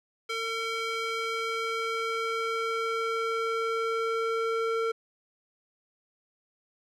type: tone with band-pass filter sweep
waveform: square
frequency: 453.3 Hz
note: A#4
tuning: 48 cents flat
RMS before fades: -30 dBFS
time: 0.29-4.92 s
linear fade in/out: 10 ms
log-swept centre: 2500 to 960 Hz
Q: 0.99
effects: none